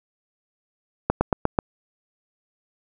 slowing click train, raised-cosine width 1 ms, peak -4 dBFS, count 5, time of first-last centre 1.1-1.588 s, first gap 110 ms, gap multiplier 1.07, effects none

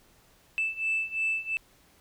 sine beating tone pair, 2637 / 2639.9 Hz, E7 / E7, 0 / +2 cents, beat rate 2.9 Hz, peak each -30 / -28 dBFS, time 0.58-1.57 s, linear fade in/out 0 ms, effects tanh soft clip ceiling -21 dBFS + pink hiss -61 dBFS RMS until 2 s

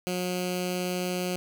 10% pulse tone with notch filter, 180.6 Hz, F#3, 42 cents flat, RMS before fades -30 dBFS, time 0.07-1.36 s, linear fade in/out 0 ms, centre 1000 Hz, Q 0.92, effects none

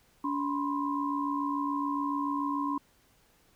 sine tone cluster, 286.3 / 989 / 1056 Hz, D4 / B5 / C6, -44 / +2 / +16 cents, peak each -31 / -35 / -33 dBFS, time 0.24-2.78 s, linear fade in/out 5 ms, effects pink hiss -65 dBFS RMS until 3.55 s

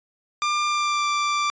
sawtooth tone with pitch glide, 1194 to 1176.2 Hz, D6 to D6, +28 to +2 cents, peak -17 dBFS, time 0.42-1.5 s, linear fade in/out 0 ms, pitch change -26 cents, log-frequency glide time 0.65-1.07 s, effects resampled to 16000 Hz

